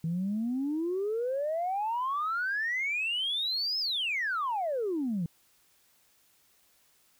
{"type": "exponential two-way sweep", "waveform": "sine", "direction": "up then down", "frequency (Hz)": [159.1, 5274, 159.1], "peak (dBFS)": -27, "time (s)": [0.04, 5.26], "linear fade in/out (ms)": 2, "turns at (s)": 3.79, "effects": ["tanh soft clip ceiling -24 dBFS", "white hiss -66 dBFS RMS until 7.19 s"]}